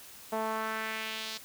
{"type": "tone with band-pass filter sweep", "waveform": "sawtooth", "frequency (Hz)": 220, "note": "A3", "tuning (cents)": 0, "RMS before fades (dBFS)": -35, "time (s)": [0.32, 1.38], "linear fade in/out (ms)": 10, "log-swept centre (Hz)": [740, 4600], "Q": 1.7, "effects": ["white hiss -50 dBFS RMS until 1.44 s"]}